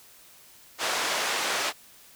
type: band-pass noise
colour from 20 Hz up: pink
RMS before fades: -28 dBFS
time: 0.78-1.73 s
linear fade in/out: 50 ms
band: 630 to 7100 Hz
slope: 12 dB/octave
effects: white hiss -53 dBFS RMS until 2.15 s